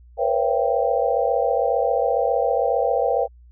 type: tone cluster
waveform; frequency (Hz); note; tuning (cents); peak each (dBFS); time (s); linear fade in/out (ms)
sine; 474 / 509 / 556 / 676 / 785; A#4 / C5 / C#5 / E5 / G5; +29 / -48 / +5 / +43 / +2; -24; 0.17-3.28; 50
effects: added 60 Hz sine -45 dBFS peak until 3.51 s